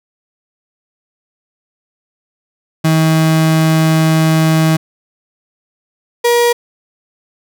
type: tone pair in turn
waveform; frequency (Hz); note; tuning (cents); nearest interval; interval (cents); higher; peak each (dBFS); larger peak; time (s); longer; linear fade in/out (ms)
35% pulse; 159.5 / 476.6; D#3 / A#4; +43 / +38; octave + perfect fifth; 1895; second; -7; neither; 2.84-4.77 / 6.24-6.53; first; 10
effects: none